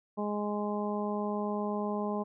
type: harmonic tone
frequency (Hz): 207.7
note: G#3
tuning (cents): 0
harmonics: 1 / 2 / 3 / 4 / 5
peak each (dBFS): -33 / -36 / -38 / -39 / -40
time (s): 0.17-2.24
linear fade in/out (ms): 20
effects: none